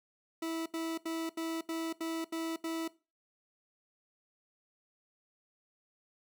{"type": "tone bursts", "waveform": "40% pulse", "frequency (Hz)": 327, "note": "E4", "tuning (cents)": -14, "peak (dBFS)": -33, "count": 8, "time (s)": [0.42, 2.879], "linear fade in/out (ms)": 5, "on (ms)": 240, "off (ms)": 77, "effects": ["noise-tail reverb RT60 0.3 s tail -19 dB re dry"]}